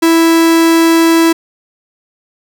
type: tone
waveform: 45% pulse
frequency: 329.6 Hz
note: E4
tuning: in tune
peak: -6 dBFS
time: 0.02-1.33 s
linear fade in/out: 10 ms
effects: none